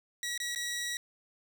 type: tone with dropouts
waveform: 15% pulse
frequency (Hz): 1922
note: B6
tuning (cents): -48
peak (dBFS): -27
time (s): 0.23-0.97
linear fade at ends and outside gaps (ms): 1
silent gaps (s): 0.377-0.401 / 0.549-0.559
effects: none